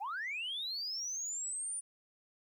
sine linear sweep, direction up, 734 to 9450 Hz, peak -35 dBFS, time 0-1.81 s, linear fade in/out 20 ms, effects tanh soft clip ceiling -33 dBFS + 12-bit

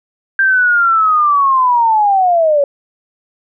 sine linear sweep, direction down, 1589 to 554 Hz, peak -8 dBFS, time 0.39-2.64 s, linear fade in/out 2 ms, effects none

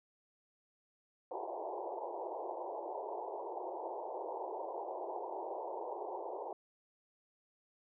white band-pass noise, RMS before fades -42 dBFS, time 1.31-6.53 s, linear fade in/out 2 ms, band 340 to 960 Hz, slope 96 dB/octave, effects none

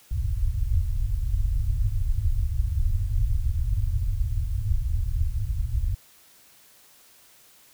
pink low-pass noise, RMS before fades -24 dBFS, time 0.11-5.95 s, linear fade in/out 10 ms, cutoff 110 Hz, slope 48 dB/octave, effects white hiss -55 dBFS RMS until 7.73 s

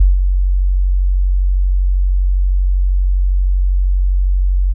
sine tone with ADSR envelope, 46.3 Hz, F#1, 2 cents sharp, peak -4 dBFS, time 0-4.74 s, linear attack 8 ms, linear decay 160 ms, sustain -6 dB, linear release 28 ms, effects none

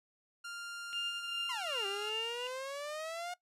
sawtooth tone with pitch glide, 1396.9 to 1383.3 Hz, F6 to F6, 0 to -17 cents, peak -38 dBFS, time 0.44-2.1 s, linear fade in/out 10 ms, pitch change -17 cents, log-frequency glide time 1.2-1.35 s
sine tone with tremolo, 2804 Hz, F7, 6 cents sharp, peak -33 dBFS, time 0.93-2.47 s, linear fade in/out 0 ms, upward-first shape triangle, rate 2.6 Hz, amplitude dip 70%
sawtooth exponential two-way sweep, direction down then up, 1075 to 390.1 to 720 Hz, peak -35 dBFS, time 1.49-3.34 s, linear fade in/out 5 ms, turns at 1.86 s
effects noise-tail reverb RT60 0.1 s tail -19 dB re dry + low-pass 10000 Hz 12 dB/octave

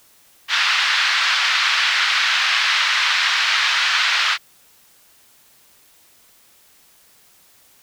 pink band-pass noise, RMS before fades -18 dBFS, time 0.48-4.38 s, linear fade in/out 50 ms, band 1300 to 4500 Hz, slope 24 dB/octave, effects white hiss -53 dBFS RMS until 7.82 s

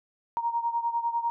sine beating tone pair, 932.3 / 942.3 Hz, A#5 / A#5, 0 / +18 cents, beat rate 10 Hz, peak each -27 / -31 dBFS, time 0.37-1.3 s, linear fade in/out 0 ms, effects none

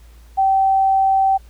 sine tone, 773 Hz, G5, 24 cents flat, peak -12 dBFS, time 0.37-1.38 s, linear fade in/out 20 ms, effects added 57 Hz sine -41 dBFS peak until 1.49 s + pink hiss -54 dBFS RMS until 1.49 s

